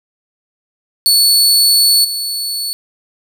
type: tone with level steps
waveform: sawtooth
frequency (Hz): 4435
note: C#8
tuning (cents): 0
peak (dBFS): -5 / -15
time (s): 1.06-2.73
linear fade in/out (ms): 0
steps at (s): 2.04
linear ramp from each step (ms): 10
effects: none